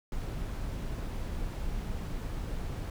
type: noise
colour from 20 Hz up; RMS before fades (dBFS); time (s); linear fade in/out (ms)
brown; -35; 0.12-2.9; 2
effects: none